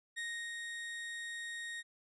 35% pulse tone with ADSR envelope, 1864.7 Hz, A#6, in tune, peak -36 dBFS, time 0.16-1.83 s, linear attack 22 ms, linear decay 330 ms, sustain -3 dB, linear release 34 ms, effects resampled to 24000 Hz

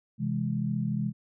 sine chord, C augmented, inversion none, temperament equal, 130.81 / 164.81 / 207.7 Hz, C3 / E3 / G#3, 0 / 0 / 0 cents, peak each -31 / -32 / -30 dBFS, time 0.18-1.13 s, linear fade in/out 50 ms, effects none

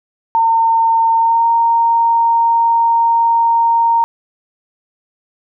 sine tone with pitch glide, 910 to 925.4 Hz, A#5 to A#5, -42 to -13 cents, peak -9 dBFS, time 0.35-4.04 s, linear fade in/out 0 ms, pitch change +29 cents, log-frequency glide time 1.16-1.47 s, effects none

